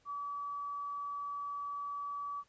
sine tone, 1146 Hz, D6, 43 cents flat, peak -37 dBFS, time 0.05-2.44 s, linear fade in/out 50 ms, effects pink hiss -71 dBFS RMS until 2.48 s + resampled to 16000 Hz

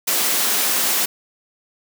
white high-pass noise, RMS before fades -19 dBFS, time 0.07-1.06 s, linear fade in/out 10 ms, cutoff 180 Hz, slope 48 dB/octave, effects none

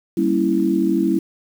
sine chord, G diminished seventh, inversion none, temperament equal, 196 / 233.1 / 277.2 / 329.6 Hz, G3 / Bb3 / Db4 / Fb4, 0 / 0 / 0 / 0 cents, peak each -21 / -24 / -22 / -18 dBFS, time 0.17-1.19 s, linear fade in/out 5 ms, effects 7-bit

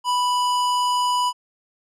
square tone, 987.8 Hz, B5, in tune, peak -19 dBFS, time 0.04-1.33 s, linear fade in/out 50 ms, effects low-pass 9000 Hz 12 dB/octave

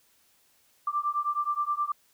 sine beating tone pair, 1174.7 / 1184.2 Hz, D6 / D6, 0 / +14 cents, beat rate 9.5 Hz, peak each -29 dBFS, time 0.87-1.92 s, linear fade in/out 5 ms, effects white hiss -65 dBFS RMS until 2.13 s

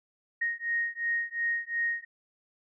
sine beating tone pair, 1864.7 / 1867.5 Hz, A#6 / A#6, 0 / +3 cents, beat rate 2.8 Hz, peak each -31 dBFS, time 0.41-2.05 s, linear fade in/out 10 ms, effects none

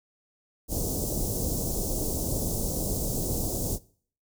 pink band-stop noise, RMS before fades -29 dBFS, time 0.68-3.79 s, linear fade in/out 50 ms, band 610 to 6000 Hz, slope 24 dB/octave, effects noise-tail reverb RT60 0.5 s tail -21 dB re dry

